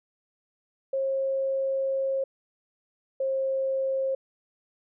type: tone pair in turn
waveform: sine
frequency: 538 / 534.3 Hz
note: C5 / C5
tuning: +48 / +36 cents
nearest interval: unison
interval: 12 cents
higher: first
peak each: -24 dBFS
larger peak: neither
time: 0.93-2.24 / 3.2-4.15 s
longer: first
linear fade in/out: 5 ms
effects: none